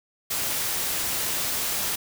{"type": "noise", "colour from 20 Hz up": "white", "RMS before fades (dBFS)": -27, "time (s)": [0.3, 1.96], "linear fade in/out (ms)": 10, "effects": []}